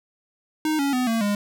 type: tone with pitch steps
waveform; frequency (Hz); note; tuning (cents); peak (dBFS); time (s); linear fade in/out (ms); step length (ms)
square; 310.2 / 279.6 / 252 / 227.1 / 204.7; D#4 / C#4 / B3 / A#3 / G#3; -5 / +15 / +35 / -45 / -25; -21; 0.65-1.35; 2; 140
effects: none